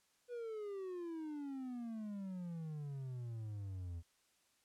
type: exponential sweep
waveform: triangle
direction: down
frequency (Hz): 493.9 to 82.41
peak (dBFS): -40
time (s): 0.28-4.03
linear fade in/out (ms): 50
effects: white hiss -75 dBFS RMS until 4.64 s + low-pass 10000 Hz 12 dB/octave